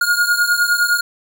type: beating tone pair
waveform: square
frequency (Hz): 1427 / 1436.8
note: F6 / F6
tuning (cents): +37 / +49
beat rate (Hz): 9.8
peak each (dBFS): -16 / -19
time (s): 0.01-1.01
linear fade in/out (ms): 5
effects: none